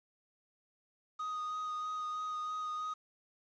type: tone with vibrato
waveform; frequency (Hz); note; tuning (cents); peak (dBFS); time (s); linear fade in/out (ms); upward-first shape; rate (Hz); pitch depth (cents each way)
triangle; 1244.5; D#6; 0; -34; 1.19-2.94; 10; sine; 3.1; 11
effects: resampled to 16000 Hz + 10-bit